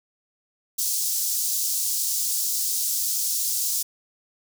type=high-pass noise; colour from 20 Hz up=pink; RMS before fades=-25 dBFS; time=0.78-3.83 s; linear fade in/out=10 ms; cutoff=5400 Hz; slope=24 dB/octave; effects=none